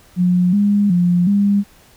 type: tone with pitch steps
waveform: sine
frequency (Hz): 179.3 / 204 / 176.3 / 201.7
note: F3 / G#3 / F3 / G3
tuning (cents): +46 / -31 / +17 / +50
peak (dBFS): -11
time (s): 0.16-1.64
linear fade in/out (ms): 50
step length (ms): 370
effects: pink hiss -49 dBFS RMS until 1.96 s